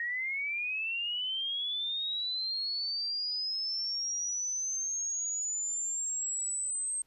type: linear sweep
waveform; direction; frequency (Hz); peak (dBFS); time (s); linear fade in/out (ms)
sine; up; 1861 to 8372; -31; 0-7.02; 2
effects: pink hiss -72 dBFS RMS until 7.06 s + resampled to 32000 Hz